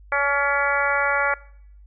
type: harmonic tone with a mistuned harmonic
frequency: 283 Hz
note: C#4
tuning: 36 cents sharp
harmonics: 2 / 3 / 4 / 5 / 6 / 7 / 8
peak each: -26 / -27 / -27 / -24 / -27 / -27 / -29 dBFS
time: 0.12-1.34 s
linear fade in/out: 2 ms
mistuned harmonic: 5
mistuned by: -16 cents
effects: noise-tail reverb RT60 0.7 s tail -22 dB re dry + added 50 Hz sine -44 dBFS peak until 1.86 s